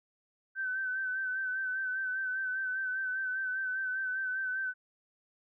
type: tone with vibrato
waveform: sine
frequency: 1532 Hz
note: G6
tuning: 40 cents flat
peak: -31 dBFS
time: 0.55-4.74 s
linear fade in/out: 50 ms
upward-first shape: sine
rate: 5 Hz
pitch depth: 36 cents each way
effects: none